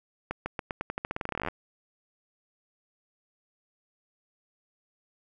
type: accelerating click train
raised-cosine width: 0.5 ms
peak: -16 dBFS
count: 23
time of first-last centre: 0.31-1.485 s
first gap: 150 ms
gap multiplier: 0.88
effects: none